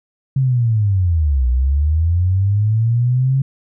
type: linear two-way sweep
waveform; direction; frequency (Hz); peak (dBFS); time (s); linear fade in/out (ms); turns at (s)
sine; down then up; 136.5 to 60.2 to 136.5; -12; 0.36-3.42; 5; 1.48
effects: none